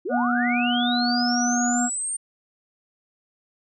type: linear sweep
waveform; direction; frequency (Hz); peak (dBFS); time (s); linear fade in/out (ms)
sine; up; 302.4 to 8870; -25; 0.05-2.17; 10
type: harmonic tone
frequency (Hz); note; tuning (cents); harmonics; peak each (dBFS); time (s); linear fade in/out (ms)
242.3; B3; -33; 1 / 3 / 5 / 6; -22 / -26 / -38 / -29; 0.09-1.9; 50
effects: none